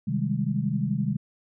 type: chord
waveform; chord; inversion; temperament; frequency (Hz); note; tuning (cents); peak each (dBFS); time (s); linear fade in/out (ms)
sine; Ab major seventh; first; equal; 130.81 / 155.56 / 196 / 207.7; C3 / Eb3 / G3 / Ab3; 0 / 0 / 0 / 0; -29; 0.07-1.17; 10
effects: none